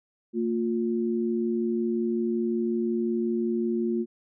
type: tone pair together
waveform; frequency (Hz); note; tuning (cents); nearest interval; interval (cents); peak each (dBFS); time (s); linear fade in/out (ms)
sine; 228.1 / 353.6; A#3 / F4; -37 / +22; minor sixth; 759; -26 / -27; 0.33-4.06; 50
effects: none